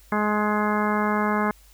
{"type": "harmonic tone", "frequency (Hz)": 210.3, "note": "G#3", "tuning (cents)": 22, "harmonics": [1, 2, 3, 4, 5, 6, 7, 8, 10], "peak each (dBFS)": [-24, -29, -31, -29, -28, -30, -34, -32, -36], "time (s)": [0.12, 1.51], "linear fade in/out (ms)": 2, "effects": ["added 50 Hz sine -51 dBFS peak until 1.73 s", "white hiss -56 dBFS RMS until 1.73 s"]}